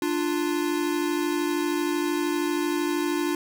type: tone pair together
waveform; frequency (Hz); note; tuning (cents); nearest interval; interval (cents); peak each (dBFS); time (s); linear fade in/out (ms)
square; 296.3 / 349.2; D4 / F4; +15 / 0; minor third; 285; -27 / -27; 0.02-3.35; 2
effects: none